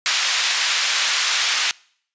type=band-pass noise; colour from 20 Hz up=white; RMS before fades=-20 dBFS; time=0.06-1.71 s; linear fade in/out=0 ms; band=1400 to 4900 Hz; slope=12 dB/octave; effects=noise-tail reverb RT60 0.6 s tail -25 dB re dry + resampled to 16000 Hz